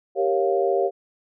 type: chord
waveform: sine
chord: G half-diminished seventh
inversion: none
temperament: equal with one note detuned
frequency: 392 / 466.2 / 549.3 / 698.5 Hz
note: G4 / Bb4 / Db5 / F5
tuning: 0 / 0 / -16 / 0 cents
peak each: -22 / -26 / -24 / -25 dBFS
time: 0.15-0.91 s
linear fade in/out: 50 ms
effects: none